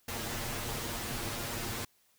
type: noise with comb filter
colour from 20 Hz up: pink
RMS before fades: -37 dBFS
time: 0.08-1.85 s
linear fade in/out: 5 ms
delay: 8.6 ms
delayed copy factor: +0.9
effects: white hiss -69 dBFS RMS until 2.18 s